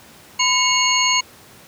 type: tone cluster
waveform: sine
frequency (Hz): 1011 / 2194 / 2828 / 4342 / 6560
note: B5 / C#7 / F7 / C#8 / G#8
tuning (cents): +40 / -18 / +21 / -37 / -22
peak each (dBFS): -21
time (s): 0.39-1.21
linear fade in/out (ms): 10
effects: pink hiss -45 dBFS RMS until 1.67 s + high-pass 100 Hz 12 dB/octave